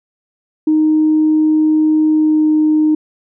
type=tone with pitch glide; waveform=sine; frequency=310.1 to 308 Hz; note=D#4 to D#4; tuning=-6 to -17 cents; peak=-8 dBFS; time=0.67-2.95 s; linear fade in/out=5 ms; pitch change=-11 cents; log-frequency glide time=2.08-2.5 s; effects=tanh soft clip ceiling -4 dBFS